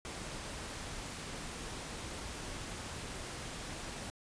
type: noise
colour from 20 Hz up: pink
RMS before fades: -43 dBFS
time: 0.05-4.1 s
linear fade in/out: 0 ms
effects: resampled to 22050 Hz